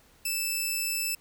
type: tone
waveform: 10% pulse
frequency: 2637 Hz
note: E7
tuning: in tune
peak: -19 dBFS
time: 0.25-1.15 s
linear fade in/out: 5 ms
effects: pink hiss -60 dBFS RMS until 1.2 s